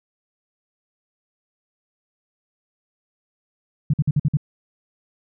sine tone bursts, 146.83 Hz, D3, in tune, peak -14 dBFS, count 6, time 3.9-4.371 s, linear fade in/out 5 ms, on 36 ms, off 51 ms, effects none

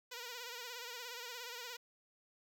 5% pulse tone with vibrato, 482.6 Hz, B4, 40 cents flat, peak -33 dBFS, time 0.11-1.77 s, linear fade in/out 10 ms, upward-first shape sine, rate 17 Hz, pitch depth 73 cents each way, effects none

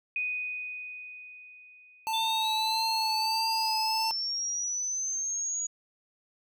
sine tone with exponential decay, 2489 Hz, D#7, in tune, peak -27 dBFS, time 0.16-2.83 s, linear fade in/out 2 ms, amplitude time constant 580 ms
square tone with vibrato, 885 Hz, A5, 10 cents sharp, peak -29 dBFS, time 2.07-4.11 s, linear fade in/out 0 ms, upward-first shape triangle, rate 1.6 Hz, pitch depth 22 cents each way
sine linear sweep, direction up, 3520 to 6790 Hz, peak -29 dBFS, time 2.13-5.67 s, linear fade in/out 10 ms
effects none

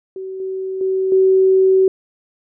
sine tone with level steps, 379.5 Hz, F#4, 44 cents sharp, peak -25 / -21 / -15 / -9 dBFS, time 0.16-1.88 s, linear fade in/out 2 ms, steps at 0.4 / 0.81 / 1.12 s, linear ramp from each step 2 ms, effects none

